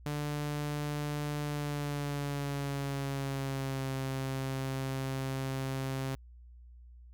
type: tone with pitch glide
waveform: sawtooth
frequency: 147.4 to 133.61 Hz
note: D3 to C3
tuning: +7 to +37 cents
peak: -29 dBFS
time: 0.06-6.15 s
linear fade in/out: 0 ms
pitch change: -170 cents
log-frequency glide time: 1.44-3.91 s
effects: added 60 Hz sine -50 dBFS peak until 7.13 s